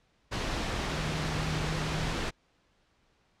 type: tone in noise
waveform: sine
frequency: 155.56 Hz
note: D#3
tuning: in tune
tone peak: -34 dBFS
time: 0.91-2.15 s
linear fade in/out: 20 ms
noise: pink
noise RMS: -32 dBFS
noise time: 0.31-2.31 s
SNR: -5 dB
effects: pink hiss -69 dBFS RMS until 3.4 s + low-pass 5000 Hz 12 dB/octave